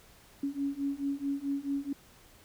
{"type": "beating tone pair", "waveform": "sine", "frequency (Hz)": [277.2, 281.8], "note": ["C#4", "C#4"], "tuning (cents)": [0, 29], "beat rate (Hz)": 4.6, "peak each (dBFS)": [-34, -33], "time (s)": [0.43, 1.93], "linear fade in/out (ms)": 5, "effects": ["pink hiss -58 dBFS RMS until 2.44 s"]}